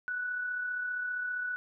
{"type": "tone with amplitude modulation", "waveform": "sine", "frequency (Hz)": 1480, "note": "F#6", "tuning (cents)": 0, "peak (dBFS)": -30, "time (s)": [0.08, 1.56], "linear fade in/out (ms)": 0, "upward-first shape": "sine", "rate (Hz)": 35.1, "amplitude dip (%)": 35, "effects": []}